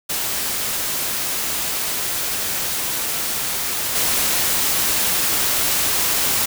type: noise with level steps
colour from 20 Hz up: white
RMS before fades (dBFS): -23 / -19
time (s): 0.09-6.46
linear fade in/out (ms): 10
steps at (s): 3.95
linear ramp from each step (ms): 5
effects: none